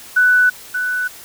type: tone with echo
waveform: sine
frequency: 1490 Hz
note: F#6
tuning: 12 cents sharp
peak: -9 dBFS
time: 0.16-0.5 s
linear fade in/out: 10 ms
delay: 580 ms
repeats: 1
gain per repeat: -8 dB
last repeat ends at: 1.08 s
effects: white hiss -38 dBFS RMS until 1.24 s